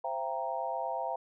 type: chord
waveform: sine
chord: C dominant seventh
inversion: none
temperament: equal with one note detuned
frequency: 523.3 / 675.4 / 784 / 932.3 Hz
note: C5 / E5 / G5 / Bb5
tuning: 0 / +42 / 0 / 0 cents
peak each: -39 / -36 / -37 / -37 dBFS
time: 0.04-1.16 s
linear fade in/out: 5 ms
effects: none

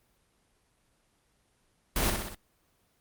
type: noise with echo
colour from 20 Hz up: pink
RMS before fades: -27 dBFS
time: 1.96-2.1 s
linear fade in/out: 2 ms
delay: 62 ms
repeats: 4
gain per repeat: -4 dB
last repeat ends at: 2.348 s
effects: pink hiss -70 dBFS RMS until 3 s + Opus 24 kbps

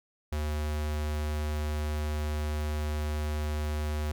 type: tone with notch filter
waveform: square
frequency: 75.4 Hz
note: D2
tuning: 46 cents sharp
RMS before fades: -31 dBFS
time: 0.32-4.12 s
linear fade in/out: 5 ms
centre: 170 Hz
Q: 1.5
effects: none

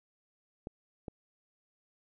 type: clicks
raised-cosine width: 2 ms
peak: -26 dBFS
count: 2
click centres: 0.671 / 1.082 s
effects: none

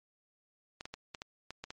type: clicks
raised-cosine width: 0.2 ms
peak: -24 dBFS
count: 8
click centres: 0.809 / 0.855 / 0.94 / 1.148 / 1.219 / 1.506 / 1.64 / 1.705 s
effects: MP3 48 kbps

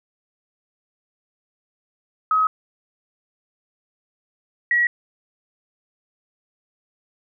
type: tone pair in turn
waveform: sine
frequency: 1272 / 1918 Hz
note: D#6 / A#6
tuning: +38 / +49 cents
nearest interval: perfect fifth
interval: 711 cents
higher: second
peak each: -15 dBFS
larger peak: neither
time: 2.31-2.47 / 4.71-4.87 s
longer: neither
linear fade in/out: 2 ms
effects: none

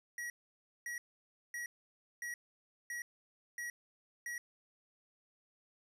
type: tone bursts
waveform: square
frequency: 1913 Hz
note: A#6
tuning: 44 cents sharp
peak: -40 dBFS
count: 7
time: 0.18-4.38 s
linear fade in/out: 2 ms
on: 120 ms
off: 560 ms
effects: resampled to 32000 Hz

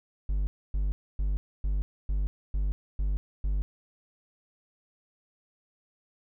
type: tone bursts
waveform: triangle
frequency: 49.56 Hz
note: G1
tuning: 20 cents sharp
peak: -23 dBFS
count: 8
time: 0.29-3.62 s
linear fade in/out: 0 ms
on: 180 ms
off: 270 ms
effects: none

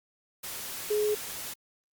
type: tone in noise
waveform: sine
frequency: 421.2 Hz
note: G#4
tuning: 24 cents sharp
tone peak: -24 dBFS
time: 0.9-1.15 s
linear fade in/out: 10 ms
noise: white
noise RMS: -38 dBFS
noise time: 0.43-1.54 s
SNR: +11 dB
effects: Opus 48 kbps

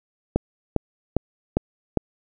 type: click train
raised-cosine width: 2 ms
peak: -5 dBFS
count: 5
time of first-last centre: 0.36-1.973 s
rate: 2.48 Hz
effects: none

